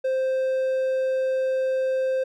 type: tone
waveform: triangle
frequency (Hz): 523.3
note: C5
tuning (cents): 0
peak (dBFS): -19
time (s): 0.04-2.24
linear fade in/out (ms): 10
effects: none